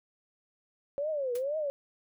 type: tone with vibrato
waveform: sine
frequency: 550 Hz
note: C#5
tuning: 14 cents flat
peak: -29 dBFS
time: 0.98-1.7 s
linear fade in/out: 0 ms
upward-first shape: triangle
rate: 2.1 Hz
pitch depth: 260 cents each way
type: noise with exponential decay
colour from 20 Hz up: white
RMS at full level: -40 dBFS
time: 1.35-1.45 s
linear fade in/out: 5 ms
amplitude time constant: 20 ms
effects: none